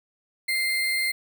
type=tone with sample-and-hold; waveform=sine; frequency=2093 Hz; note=C7; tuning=in tune; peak=-22 dBFS; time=0.48-1.12 s; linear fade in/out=10 ms; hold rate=6300 Hz; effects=none